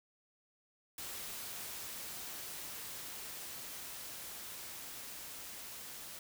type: noise with level ramp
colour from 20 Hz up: white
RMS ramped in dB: -44 to -48 dBFS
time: 0.98-6.19 s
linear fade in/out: 2 ms
effects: none